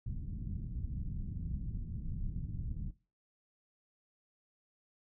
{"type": "low-pass noise", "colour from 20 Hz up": "pink", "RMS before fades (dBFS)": -39, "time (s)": [0.06, 2.91], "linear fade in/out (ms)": 5, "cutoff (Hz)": 190, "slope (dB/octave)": 24, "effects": ["noise-tail reverb RT60 0.3 s tail -18 dB re dry"]}